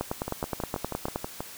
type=two click trains; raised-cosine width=1 ms; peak=-17 / -14 dBFS; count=8 / 12; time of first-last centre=0.28-1.405 / 0.01-1.159 s; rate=6.22 / 9.57 Hz; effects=white hiss -44 dBFS RMS until 1.57 s